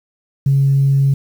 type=tone; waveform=sine; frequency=137.8 Hz; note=C#3; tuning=10 cents flat; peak=-9 dBFS; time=0.46-1.14 s; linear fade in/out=5 ms; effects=tanh soft clip ceiling -5 dBFS + 7-bit